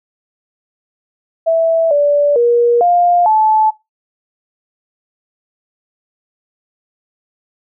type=tone with pitch steps; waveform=sine; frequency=657 / 580 / 475.8 / 703 / 868 Hz; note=E5 / D5 / A#4 / F5 / A5; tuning=-6 / -22 / +35 / +11 / -24 cents; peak=-8 dBFS; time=1.46-3.71 s; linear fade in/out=20 ms; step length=450 ms; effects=noise-tail reverb RT60 0.2 s tail -19 dB re dry